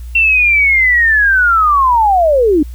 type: linear sweep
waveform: sine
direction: down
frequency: 2722 to 280 Hz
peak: -7 dBFS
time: 0.15-2.63 s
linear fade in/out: 5 ms
effects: added 60 Hz sine -24 dBFS peak until 2.74 s + white hiss -47 dBFS RMS until 2.74 s